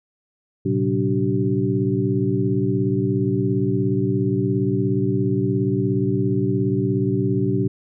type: tone cluster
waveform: sine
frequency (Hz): 113.4 / 130.5 / 189.5 / 290.3 / 382.7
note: A#2 / C3 / F#3 / D4 / G4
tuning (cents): -47 / -4 / +42 / -20 / -42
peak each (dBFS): -24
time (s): 0.65-7.68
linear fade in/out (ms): 10
effects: none